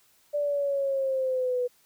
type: linear sweep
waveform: sine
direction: down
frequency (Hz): 587.3 to 490.3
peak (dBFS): -24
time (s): 0.33-1.68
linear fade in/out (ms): 20
effects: white hiss -63 dBFS RMS until 1.85 s

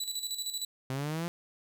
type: tone with tremolo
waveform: 25% pulse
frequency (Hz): 3951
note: B7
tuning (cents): 0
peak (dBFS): -28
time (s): 0-0.65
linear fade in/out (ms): 5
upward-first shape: square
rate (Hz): 13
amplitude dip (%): 60
type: linear sweep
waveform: sawtooth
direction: up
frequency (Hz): 128.7 to 174.61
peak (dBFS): -28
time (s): 0.9-1.28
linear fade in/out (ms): 0
effects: none

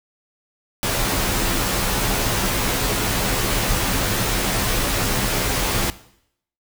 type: noise with comb filter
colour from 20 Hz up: pink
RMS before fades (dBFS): -21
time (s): 0.83-5.9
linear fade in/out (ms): 0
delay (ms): 13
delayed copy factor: -0.65
effects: noise-tail reverb RT60 0.7 s tail -17 dB re dry

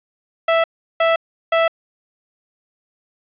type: tone bursts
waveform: sawtooth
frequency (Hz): 659.3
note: E5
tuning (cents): 0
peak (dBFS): -9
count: 3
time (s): 0.48-1.68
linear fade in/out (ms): 5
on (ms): 160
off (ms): 360
effects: resampled to 8000 Hz + 7-bit

